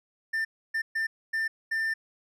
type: tone bursts at uneven times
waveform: triangle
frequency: 1791 Hz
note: A6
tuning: 30 cents sharp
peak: -24 dBFS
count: 5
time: 0.33-0.45 / 0.74-0.82 / 0.95-1.07 / 1.33-1.48 / 1.71-1.94 s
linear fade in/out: 10 ms
effects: none